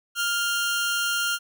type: tone pair together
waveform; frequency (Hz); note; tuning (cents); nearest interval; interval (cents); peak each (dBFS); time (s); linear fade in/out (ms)
sawtooth; 1400 / 3143; F6 / G7; +4 / +4; octave + major second; 1400; -20 / -28; 0.15-1.39; 50
effects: none